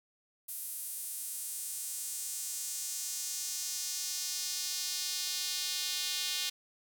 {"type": "tone with high-pass filter sweep", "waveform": "square", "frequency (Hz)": 164.3, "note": "E3", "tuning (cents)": -5, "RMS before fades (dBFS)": -37, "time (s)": [0.48, 6.5], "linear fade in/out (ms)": 10, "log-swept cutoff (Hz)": [11000, 3600], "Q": 1.7, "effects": []}